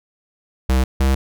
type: tone pair in turn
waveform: square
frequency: 64.8 / 66.54 Hz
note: C2 / C2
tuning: -16 / +30 cents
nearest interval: unison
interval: 46 cents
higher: second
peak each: -14 dBFS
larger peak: neither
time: 0.69-0.84 / 1-1.15 s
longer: neither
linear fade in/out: 5 ms
effects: none